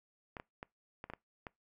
clicks, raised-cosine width 0.5 ms, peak -28 dBFS, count 7, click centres 0.368 / 0.399 / 0.629 / 1.041 / 1.1 / 1.136 / 1.468 s, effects noise-tail reverb RT60 0.2 s tail -24 dB re dry

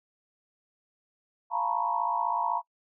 sine tone cluster, 696 / 867 / 919 / 975 / 1089 Hz, F5 / A5 / A#5 / B5 / C#6, -6 / -26 / -25 / -23 / -31 cents, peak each -35 / -35 / -30 / -30 / -36 dBFS, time 1.5-2.62 s, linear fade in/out 50 ms, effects noise-tail reverb RT60 0.1 s tail -24 dB re dry

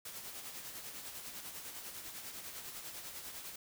white noise with tremolo, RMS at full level -45 dBFS, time 0.05-3.56 s, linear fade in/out 5 ms, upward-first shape sine, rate 10 Hz, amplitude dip 45%, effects none

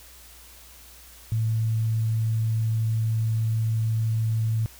sine tone, 111.7 Hz, A2, 27 cents sharp, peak -21 dBFS, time 1.32-4.66 s, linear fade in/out 0 ms, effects added 60 Hz sine -51 dBFS peak until 4.79 s + white hiss -49 dBFS RMS until 4.79 s

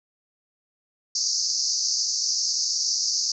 pink band-pass noise, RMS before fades -25 dBFS, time 1.15-3.32 s, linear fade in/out 5 ms, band 4600 to 6500 Hz, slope 96 dB/octave, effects none

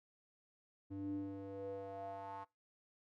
square tone with band-pass filter sweep, 98 Hz, G2, in tune, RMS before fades -45 dBFS, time 0.9-2.45 s, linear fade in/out 20 ms, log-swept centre 240 to 980 Hz, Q 5.4, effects noise-tail reverb RT60 0.2 s tail -20 dB re dry

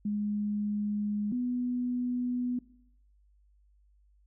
sine tone pair in turn, 207.7 / 247 Hz, G#3 / B3, 0 / 0 cents, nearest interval minor third, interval 300 cents, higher second, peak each -28 dBFS, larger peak neither, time 0.05-1.32 / 1.32-2.59 s, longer neither, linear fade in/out 5 ms, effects noise-tail reverb RT60 0.7 s tail -19 dB re dry + added 50 Hz sine -61 dBFS peak until 4.26 s

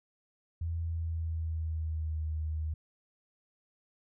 sine tone with pitch glide, 83.2 to 78.08 Hz, E2 to D#2, +17 to +7 cents, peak -31 dBFS, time 0.61-2.74 s, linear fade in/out 5 ms, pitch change -110 cents, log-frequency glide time 0.79-2.23 s, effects none

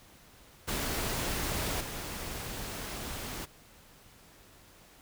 pink noise with level steps, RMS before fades -33 / -39 dBFS, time 0.67-3.46 s, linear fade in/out 20 ms, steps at 1.8 s, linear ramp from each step 10 ms, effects pink hiss -57 dBFS RMS until 5.01 s

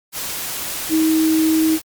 sine tone in noise, 317.6 Hz, D#4, 36 cents sharp, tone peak -13 dBFS, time 0.89-1.79 s, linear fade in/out 50 ms, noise white, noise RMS -26 dBFS, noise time 0.12-1.82 s, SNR +10 dB, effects Opus 48 kbps

